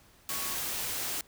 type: tone in noise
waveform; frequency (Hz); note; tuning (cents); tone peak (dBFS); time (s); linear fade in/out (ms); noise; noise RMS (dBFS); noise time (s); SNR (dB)
sine; 1112; C#6; +5; -43; 0.3-0.55; 2; white; -34; 0.29-1.21; -12
effects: pink hiss -60 dBFS RMS until 1.27 s